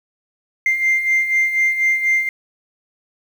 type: beating tone pair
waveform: sine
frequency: 2093 / 2097.1 Hz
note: C7 / C7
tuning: 0 / +3 cents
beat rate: 4.1 Hz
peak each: -20 / -14 dBFS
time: 0.66-2.29 s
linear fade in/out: 2 ms
effects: tanh soft clip ceiling -10 dBFS + 7-bit